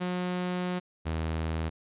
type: tone pair in turn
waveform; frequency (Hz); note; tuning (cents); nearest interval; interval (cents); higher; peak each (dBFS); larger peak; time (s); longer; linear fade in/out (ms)
sawtooth; 180 / 80.18; F#3 / E2; -47 / -47; octave + major second; 1400; first; -25; neither; 0-0.8 / 1.05-1.7; first; 20
effects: resampled to 8000 Hz